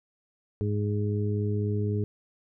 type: harmonic tone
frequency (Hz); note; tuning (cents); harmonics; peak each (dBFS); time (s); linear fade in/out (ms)
103.83; G#2; 0; 1 / 2 / 3 / 4; -26 / -33 / -37 / -33; 0.61-2.04; 0
effects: none